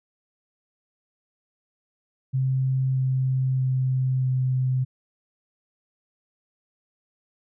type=tone with pitch steps; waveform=sine; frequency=131.6 / 130.77 / 129.94 / 129.12 Hz; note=C3 / C3 / C3 / C3; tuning=+10 / -1 / -12 / -23 cents; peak=-20 dBFS; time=2.33-4.85 s; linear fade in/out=20 ms; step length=630 ms; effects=none